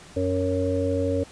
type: harmonic tone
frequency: 92.5 Hz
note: F#2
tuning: in tune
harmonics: 1 / 3 / 5 / 6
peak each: -27 / -27 / -27 / -27 dBFS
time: 0.16-1.24 s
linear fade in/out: 10 ms
effects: pink hiss -47 dBFS RMS until 1.31 s + resampled to 22050 Hz